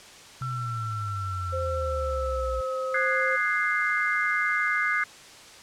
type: exponential sweep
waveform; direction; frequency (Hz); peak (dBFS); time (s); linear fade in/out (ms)
sine; down; 130.81 to 58.27; -30; 0.41-2.61; 5
type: tone with pitch glide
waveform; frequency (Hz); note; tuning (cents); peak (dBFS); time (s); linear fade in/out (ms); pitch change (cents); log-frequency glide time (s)
sine; 1344 to 1277.4; E6 to D#6; +33 to +45; -32; 0.42-2.96; 0; -88; 1.76-2.78
type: tone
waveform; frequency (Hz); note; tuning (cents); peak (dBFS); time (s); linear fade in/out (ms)
sine; 523.3; C5; 0; -28; 1.52-3.37; 20
type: chord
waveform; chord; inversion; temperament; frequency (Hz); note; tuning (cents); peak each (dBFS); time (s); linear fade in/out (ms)
sine; Ab dominant seventh; second; equal with one note detuned; 1231.6 / 1480 / 1661.2 / 2093; Eb6 / Gb6 / Ab6 / C7; -18 / 0 / 0 / 0; -29 / -29 / -28 / -27; 2.94-5.04; 5
effects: white hiss -47 dBFS RMS until 5.62 s + low-pass 7000 Hz 12 dB/octave

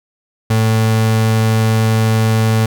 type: tone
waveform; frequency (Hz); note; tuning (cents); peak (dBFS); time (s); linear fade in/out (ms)
35% pulse; 110.9; A2; +14; -9; 0.5-2.66; 5
effects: none

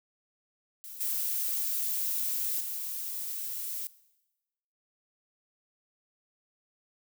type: noise with level steps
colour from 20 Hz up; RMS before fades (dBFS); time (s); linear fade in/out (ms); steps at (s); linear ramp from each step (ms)
violet; -44 / -31 / -36; 0.84-3.87; 0; 1 / 2.6; 10
effects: noise-tail reverb RT60 1.0 s tail -19 dB re dry

